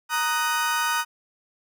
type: chord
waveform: 35% pulse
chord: D# minor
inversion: second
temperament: just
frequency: 933.4 / 1244.5 / 1493.4 Hz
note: A#5 / D#6 / F#6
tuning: +2 / 0 / +16 cents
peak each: -25 dBFS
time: 0.09-1.05 s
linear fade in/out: 50 ms
effects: none